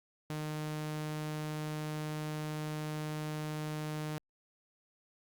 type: tone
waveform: sawtooth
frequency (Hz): 153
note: D#3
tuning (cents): -29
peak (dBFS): -32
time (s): 0.3-4.18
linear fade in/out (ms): 0
effects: Opus 48 kbps